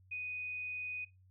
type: tone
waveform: sine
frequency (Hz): 2489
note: D#7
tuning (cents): 0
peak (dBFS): -38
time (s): 0.11-1.05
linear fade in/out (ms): 10
effects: noise-tail reverb RT60 0.2 s tail -17 dB re dry + added 93 Hz sine -61 dBFS peak until 1.3 s